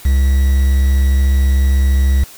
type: tone with quantisation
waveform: triangle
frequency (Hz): 67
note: C2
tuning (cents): +42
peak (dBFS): -7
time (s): 0.05-2.24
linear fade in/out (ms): 5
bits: 5
effects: white hiss -38 dBFS RMS until 2.37 s